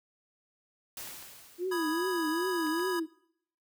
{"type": "noise with exponential decay", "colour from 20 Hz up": "white", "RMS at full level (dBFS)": -40, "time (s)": [0.97, 2.35], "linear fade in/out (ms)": 2, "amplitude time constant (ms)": 300}
{"type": "clicks", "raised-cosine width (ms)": 0.3, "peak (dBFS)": -33, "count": 4, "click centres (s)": [1.074, 1.226, 2.668, 2.795]}
{"type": "tone with vibrato", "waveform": "sine", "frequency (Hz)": 340.2, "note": "F4", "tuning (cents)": -45, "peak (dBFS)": -29, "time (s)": [1.58, 3.07], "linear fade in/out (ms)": 50, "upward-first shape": "triangle", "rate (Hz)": 2.5, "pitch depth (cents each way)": 200}
{"type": "chord", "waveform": "square", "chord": "G# minor", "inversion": "first", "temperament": "equal", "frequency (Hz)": [987.8, 1244.5, 1661.2], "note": ["B5", "D#6", "G#6"], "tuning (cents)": [0, 0, 0], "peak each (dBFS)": [-37, -41, -37], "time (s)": [1.71, 3], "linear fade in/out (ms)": 10}
{"effects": ["noise-tail reverb RT60 0.7 s tail -23 dB re dry"]}